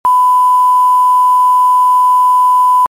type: tone with quantisation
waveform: sine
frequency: 1000 Hz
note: B5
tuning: 21 cents sharp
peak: -5 dBFS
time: 0.05-2.86 s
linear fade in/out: 0 ms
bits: 5
effects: MP3 64 kbps